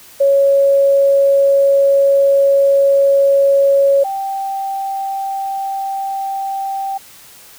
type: tone pair in turn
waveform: sine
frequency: 554.4 / 781.6 Hz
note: C#5 / G5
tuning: 0 / -5 cents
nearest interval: tritone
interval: 595 cents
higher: second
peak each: -8 / -18 dBFS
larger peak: first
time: 0.2-4.04 / 4.04-6.98 s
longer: first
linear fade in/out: 10 ms
effects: white hiss -41 dBFS RMS until 7.58 s